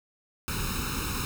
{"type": "noise with comb filter", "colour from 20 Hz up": "pink", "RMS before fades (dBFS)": -31, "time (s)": [0.48, 1.25], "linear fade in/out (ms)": 0, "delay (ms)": 0.76, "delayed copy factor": 1, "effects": []}